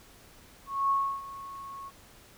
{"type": "tone with ADSR envelope", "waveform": "sine", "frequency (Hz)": 1100, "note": "C#6", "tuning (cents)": -14, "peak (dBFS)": -22, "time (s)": [0.66, 1.91], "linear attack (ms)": 240, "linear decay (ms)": 310, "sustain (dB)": -17, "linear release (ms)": 36, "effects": ["pink hiss -55 dBFS RMS until 2.37 s"]}